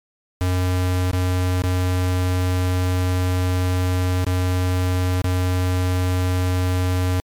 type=tone with dropouts; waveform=square; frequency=91.1 Hz; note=F#2; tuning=26 cents flat; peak=-18 dBFS; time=0.41-7.2 s; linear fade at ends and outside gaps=0 ms; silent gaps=1.112-1.132 / 1.62-1.638 / 4.245-4.267 / 5.217-5.243 s; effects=MP3 96 kbps